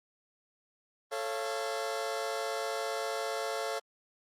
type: chord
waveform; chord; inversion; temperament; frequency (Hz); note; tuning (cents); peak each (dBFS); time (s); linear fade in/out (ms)
sawtooth; A augmented; none; just; 440 / 550 / 687.5; A4 / C#5 / E#5; 0 / -14 / -27; -33; 1.11-3.8; 20
effects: low-pass 11000 Hz 12 dB/octave + Opus 32 kbps